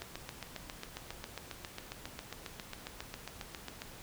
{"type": "click train", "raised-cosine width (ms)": 0.2, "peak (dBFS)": -23, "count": 29, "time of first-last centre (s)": [0.02, 3.819], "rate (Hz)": 7.37, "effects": ["pink hiss -51 dBFS RMS until 4.02 s"]}